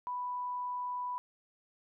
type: tone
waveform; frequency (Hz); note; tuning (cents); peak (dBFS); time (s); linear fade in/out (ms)
sine; 989; B5; +2; -34; 0.07-1.18; 0
effects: none